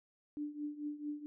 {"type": "tone with tremolo", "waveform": "sine", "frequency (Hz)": 295.6, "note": "D4", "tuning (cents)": 11, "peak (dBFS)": -35, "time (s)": [0.37, 1.26], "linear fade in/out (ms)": 0, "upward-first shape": "triangle", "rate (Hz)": 4.5, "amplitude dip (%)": 85, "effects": []}